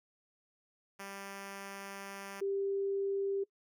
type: tone pair in turn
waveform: 5% pulse / sine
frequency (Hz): 197.2 / 394.4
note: G3 / G4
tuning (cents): +11 / +11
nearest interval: octave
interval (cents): 1200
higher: second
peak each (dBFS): -32 / -31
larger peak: second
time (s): 0.99-2.41 / 2.41-3.44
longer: first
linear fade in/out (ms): 10
effects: noise-tail reverb RT60 0.1 s tail -22 dB re dry